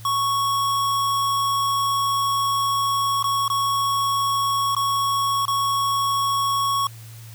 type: tone with dropouts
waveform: square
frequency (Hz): 1108.7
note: C#6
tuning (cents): 0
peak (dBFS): -20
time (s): 0.05-6.87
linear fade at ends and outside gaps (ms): 2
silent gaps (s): 3.227-3.241 / 3.48-3.5 / 4.75-4.765 / 5.454-5.48
effects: added 113 Hz sine -38 dBFS peak until 7.34 s + white hiss -47 dBFS RMS until 7.34 s